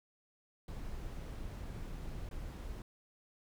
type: noise with dropouts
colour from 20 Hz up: brown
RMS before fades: -43 dBFS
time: 0.68-2.82 s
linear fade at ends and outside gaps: 2 ms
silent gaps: 2.29-2.311 s
effects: none